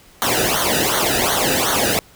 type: noise with flanger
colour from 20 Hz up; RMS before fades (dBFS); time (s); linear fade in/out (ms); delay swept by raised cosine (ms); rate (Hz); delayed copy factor
pink; -18; 0.22-1.99; 0; 0.39 to 0.94; 2.7; -0.9
effects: pink hiss -48 dBFS RMS until 2.15 s